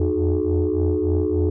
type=tone cluster; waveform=sine; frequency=83.6 / 87.1 / 305.2 / 365.2 / 427.7 Hz; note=E2 / F2 / D#4 / F#4 / A4; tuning=+25 / -4 / -33 / -23 / -49 cents; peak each=-23 dBFS; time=0-1.5 s; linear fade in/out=5 ms; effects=tanh soft clip ceiling -11 dBFS